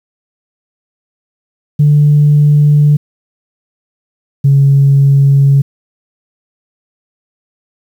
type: tone pair in turn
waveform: sine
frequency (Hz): 147.4 / 138.95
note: D3 / C#3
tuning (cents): +7 / +4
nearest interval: minor second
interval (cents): 103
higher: first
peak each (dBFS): -3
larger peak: neither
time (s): 1.79-2.97 / 4.44-5.62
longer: neither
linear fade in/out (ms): 10
effects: tanh soft clip ceiling 0 dBFS + 7-bit